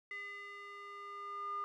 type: tone with band-pass filter sweep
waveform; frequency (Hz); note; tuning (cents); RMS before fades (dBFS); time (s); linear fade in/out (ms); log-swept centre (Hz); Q
square; 404.5; G#4; -46; -45; 0.11-1.64; 0; 2000 to 1200; 7.5
effects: none